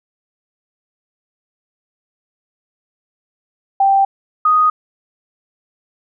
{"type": "tone pair in turn", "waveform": "sine", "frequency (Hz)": [784, 1244.5], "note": ["G5", "D#6"], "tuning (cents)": [0, 0], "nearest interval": "minor sixth", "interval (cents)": 800, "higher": "second", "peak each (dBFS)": -9, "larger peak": "neither", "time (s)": [[3.8, 4.05], [4.45, 4.7]], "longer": "neither", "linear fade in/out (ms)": 5, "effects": []}